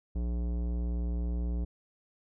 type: tone with tanh clipping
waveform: sine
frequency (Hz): 59.2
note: A#1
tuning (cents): +27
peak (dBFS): -31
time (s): 0.15-1.65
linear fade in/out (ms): 10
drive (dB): 16
effects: none